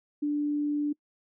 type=tone; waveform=sine; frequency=293.7 Hz; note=D4; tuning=in tune; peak=-25 dBFS; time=0.22-0.93 s; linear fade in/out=10 ms; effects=noise-tail reverb RT60 0.1 s tail -25 dB re dry